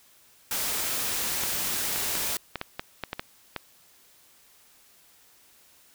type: noise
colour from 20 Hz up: white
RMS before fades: -29 dBFS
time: 0.51-2.37 s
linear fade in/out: 2 ms
type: clicks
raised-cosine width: 0.3 ms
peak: -14 dBFS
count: 10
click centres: 1.436 / 1.96 / 2.153 / 2.557 / 2.614 / 2.795 / 3.037 / 3.131 / 3.195 / 3.563 s
effects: white hiss -58 dBFS RMS until 5.94 s